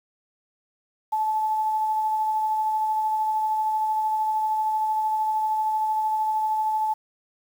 sine tone with tremolo, 867 Hz, A5, 26 cents flat, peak -20 dBFS, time 1.12-6.94 s, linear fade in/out 10 ms, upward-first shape sine, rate 13 Hz, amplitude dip 25%, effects 8-bit

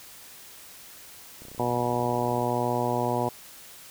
click train, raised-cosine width 2 ms, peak -32 dBFS, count 32, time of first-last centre 1.42-2.414 s, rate 31.2 Hz
harmonic tone, 121.4 Hz, B2, 29 cents flat, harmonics 1 / 2 / 3 / 4 / 5 / 6 / 7 / 8, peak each -32 / -32 / -32 / -32 / -32 / -32 / -32 / -32 dBFS, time 1.59-3.29 s, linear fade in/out 5 ms
effects white hiss -47 dBFS RMS until 3.9 s

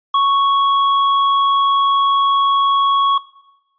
sine tone with hard clipping, 1108.7 Hz, C#6, in tune, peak -13 dBFS, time 0.14-3.18 s, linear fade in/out 5 ms, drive 9 dB, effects noise-tail reverb RT60 1.0 s tail -19 dB re dry + resampled to 11025 Hz

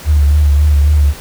sine tone with vibrato, 73.42 Hz, D2, in tune, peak -6 dBFS, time 0.05-1.14 s, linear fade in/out 50 ms, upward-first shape triangle, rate 3.7 Hz, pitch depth 58 cents each way, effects pink hiss -32 dBFS RMS until 1.2 s

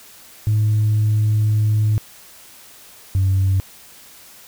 sine tone pair in turn, 107 / 95.76 Hz, A2 / G2, -48 / -40 cents, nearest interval major second, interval 192 cents, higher first, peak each -12 dBFS, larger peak neither, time 0.47-1.98 / 3.15-3.6 s, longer first, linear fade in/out 0 ms, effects tanh soft clip ceiling -11 dBFS + white hiss -44 dBFS RMS until 4.47 s

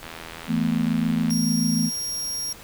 click train, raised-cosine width 0.3 ms, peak -20 dBFS, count 106, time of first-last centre 0.03-1.307 s, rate 82.2 Hz
sine chord, E suspended fourth, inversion none, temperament equal, 164.81 / 220 / 246.9 Hz, E3 / A3 / B3, 0 / 0 / 0 cents, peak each -25 / -23 / -24 dBFS, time 0.47-1.91 s, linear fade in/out 50 ms
sawtooth tone, 5600 Hz, F8, 4 cents sharp, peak -24 dBFS, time 1.3-2.53 s, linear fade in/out 5 ms
effects pink hiss -44 dBFS RMS until 2.63 s

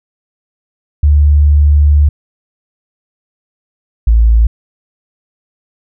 sine tone pair in turn, 73.42 / 56.25 Hz, D2 / A1, 0 / +39 cents, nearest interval perfect fourth, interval 461 cents, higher first, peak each -4 dBFS, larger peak neither, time 1.03-2.09 / 4.07-4.47 s, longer first, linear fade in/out 5 ms, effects none

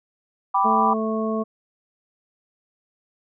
sine chord, G major, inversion none, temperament equal, 784 / 987.8 / 1174.7 Hz, G5 / B5 / D6, 0 / 0 / 0 cents, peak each -22 / -20 / -21 dBFS, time 0.54-0.94 s, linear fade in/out 10 ms
harmonic tone, 220 Hz, A3, in tune, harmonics 1 / 2 / 3 / 5, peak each -24 / -27 / -29 / -31 dBFS, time 0.64-1.44 s, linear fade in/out 20 ms
effects none

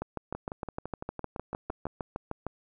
two click trains, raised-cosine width 1 ms, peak -19 / -22 dBFS, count 17 / 10, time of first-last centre 0.02-2.466 / 0.35-1.868 s, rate 6.54 / 5.93 Hz, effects none

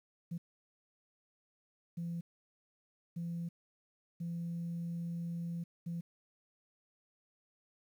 sine tone bursts at uneven times, 169.8 Hz, F3, 48 cents flat, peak -35 dBFS, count 5, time 0.31-0.38 / 1.97-2.21 / 3.16-3.49 / 4.2-5.64 / 5.86-6.01 s, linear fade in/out 10 ms, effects tanh soft clip ceiling -33 dBFS + 11-bit

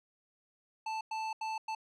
square tone bursts at uneven times, 880 Hz, A5, in tune, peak -35 dBFS, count 4, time 0.86-1.01 / 1.11-1.33 / 1.41-1.58 / 1.68-1.75 s, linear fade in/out 5 ms, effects low-pass 5000 Hz 12 dB/octave

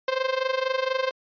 sawtooth tone with amplitude modulation, 523.3 Hz, C5, in tune, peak -16 dBFS, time 0.08-1.11 s, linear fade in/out 2 ms, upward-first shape sine, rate 24.2 Hz, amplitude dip 80%, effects resampled to 11025 Hz

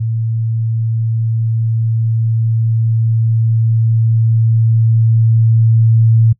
sine tone with level ramp, 113.1 Hz, A2, 48 cents sharp, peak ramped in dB -14 to -6 dBFS, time 0-6.33 s, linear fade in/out 10 ms, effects noise-tail reverb RT60 0.1 s tail -22 dB re dry

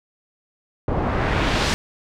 pink noise with low-pass filter sweep, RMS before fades -21 dBFS, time 0.88-1.74 s, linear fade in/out 0 ms, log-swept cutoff 720 to 6100 Hz, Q 0.93, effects none

